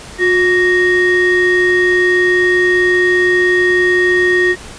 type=ring-modulated tone; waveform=triangle; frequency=750 Hz; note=F#5; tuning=23 cents sharp; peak=-4 dBFS; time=0.18-4.56 s; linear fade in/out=50 ms; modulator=1110 Hz; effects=pink hiss -33 dBFS RMS until 4.78 s + resampled to 22050 Hz